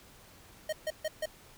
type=tone bursts; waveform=square; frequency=622.3 Hz; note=D#5; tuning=in tune; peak=-31 dBFS; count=4; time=0.69-1.258 s; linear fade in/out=5 ms; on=37 ms; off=140 ms; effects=pink hiss -56 dBFS RMS until 1.57 s

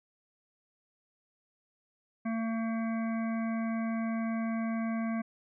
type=harmonic tone; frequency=225.9 Hz; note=A3; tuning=46 cents sharp; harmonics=1 / 3 / 5 / 7 / 9 / 10; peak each=-30 / -40 / -44 / -47 / -49 / -50 dBFS; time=2.25-5.22 s; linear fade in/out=10 ms; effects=none

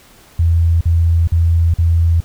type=tone bursts; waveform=sine; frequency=83.6 Hz; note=E2; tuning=25 cents sharp; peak=-9 dBFS; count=4; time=0.39-2.205 s; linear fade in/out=5 ms; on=420 ms; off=45 ms; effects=pink hiss -45 dBFS RMS until 2.24 s

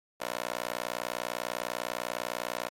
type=tone with high-pass filter; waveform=15% pulse; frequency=60 Hz; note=B1; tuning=49 cents flat; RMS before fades=-35 dBFS; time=0.2-2.69 s; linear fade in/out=10 ms; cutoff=610 Hz; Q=1.2; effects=MP3 64 kbps

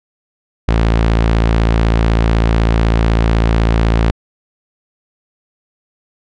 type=tone; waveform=sawtooth; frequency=56 Hz; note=A1; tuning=31 cents sharp; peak=-6 dBFS; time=0.68-4.11 s; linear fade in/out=5 ms; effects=low-pass 4000 Hz 12 dB/octave

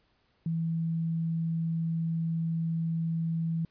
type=tone; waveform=sine; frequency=164.3 Hz; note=E3; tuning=5 cents flat; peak=-27 dBFS; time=0.46-3.65 s; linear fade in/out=2 ms; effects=pink hiss -70 dBFS RMS until 3.7 s + resampled to 11025 Hz

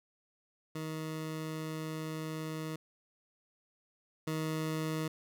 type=tone pair in turn; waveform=20% pulse; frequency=157.6 / 157.6 Hz; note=D#3 / D#3; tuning=+23 / +23 cents; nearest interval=unison; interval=0 cents; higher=neither; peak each=-32 / -28 dBFS; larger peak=second; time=0.75-2.76 / 4.27-5.08 s; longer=first; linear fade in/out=5 ms; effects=none

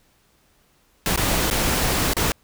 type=noise with dropouts; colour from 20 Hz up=pink; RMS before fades=-21 dBFS; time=1.06-2.32 s; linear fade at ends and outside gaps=1 ms; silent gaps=1.161-1.175 / 1.501-1.51 / 2.135-2.167 s; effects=pink hiss -61 dBFS RMS until 2.43 s

